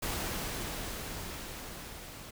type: noise with level ramp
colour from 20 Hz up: pink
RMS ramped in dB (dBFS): -34 to -47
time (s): 0.02-2.31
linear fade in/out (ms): 10
effects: none